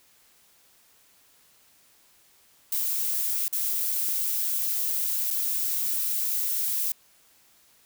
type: noise with dropouts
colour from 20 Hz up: violet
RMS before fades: -27 dBFS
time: 2.72-6.92 s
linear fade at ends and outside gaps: 2 ms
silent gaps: 3.481-3.527 / 5.305-5.309 s
effects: white hiss -60 dBFS RMS until 7.85 s